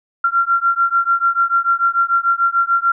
sine beating tone pair, 1371 / 1377.8 Hz, F6 / F6, -32 / -24 cents, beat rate 6.8 Hz, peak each -16 dBFS, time 0.24-2.92 s, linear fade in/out 5 ms, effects none

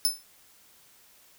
20% pulse tone with exponential decay, 5270 Hz, E8, 1 cent flat, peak -13 dBFS, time 0.05-0.23 s, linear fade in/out 0 ms, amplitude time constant 38 ms, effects white hiss -58 dBFS RMS until 1.38 s

